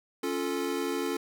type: chord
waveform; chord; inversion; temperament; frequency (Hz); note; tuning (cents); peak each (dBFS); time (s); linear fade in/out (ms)
square; Db augmented; none; equal with one note detuned; 277.2 / 349.2 / 438; Db4 / F4 / A4; 0 / 0 / -8; -34; 0.23-1.17; 5
effects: none